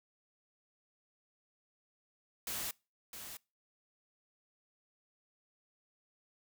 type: noise with echo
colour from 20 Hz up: white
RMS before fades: -39 dBFS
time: 2.47-2.71 s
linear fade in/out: 2 ms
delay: 660 ms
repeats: 1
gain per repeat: -8 dB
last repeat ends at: 3.37 s
effects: noise-tail reverb RT60 0.3 s tail -25 dB re dry